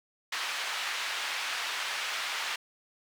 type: band-pass noise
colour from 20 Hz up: white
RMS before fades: -34 dBFS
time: 0.32-2.56 s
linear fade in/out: 5 ms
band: 1000 to 3200 Hz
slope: 12 dB/octave
effects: none